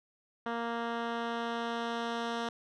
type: tone with low-pass filter sweep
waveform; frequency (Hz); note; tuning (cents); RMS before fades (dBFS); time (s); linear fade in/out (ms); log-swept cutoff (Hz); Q
10% pulse; 233; A#3; -1; -35; 0.46-2.49; 2; 2200 to 4500; 0.98
effects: none